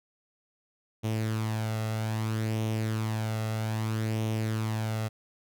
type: tone with flanger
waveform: sawtooth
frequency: 110 Hz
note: A2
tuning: in tune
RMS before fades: -30 dBFS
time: 1.03-5.09 s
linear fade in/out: 20 ms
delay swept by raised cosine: 0.32 to 1.52 ms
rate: 0.62 Hz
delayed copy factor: +0.5
effects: none